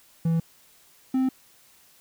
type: tone pair in turn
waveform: triangle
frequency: 164.81 / 260.9 Hz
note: E3 / C4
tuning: 0 / -5 cents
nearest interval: minor sixth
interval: 795 cents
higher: second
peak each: -18 dBFS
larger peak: neither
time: 0.25-0.4 / 1.14-1.29 s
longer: neither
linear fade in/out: 5 ms
effects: white hiss -57 dBFS RMS until 2 s